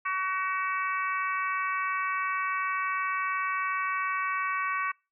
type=harmonic tone; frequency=377.2 Hz; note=F#4; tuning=33 cents sharp; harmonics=3 / 4 / 5 / 6 / 7; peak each=-29 / -35 / -36 / -36 / -40 dBFS; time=0.05-4.92 s; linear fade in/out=10 ms; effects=noise-tail reverb RT60 0.3 s tail -26 dB re dry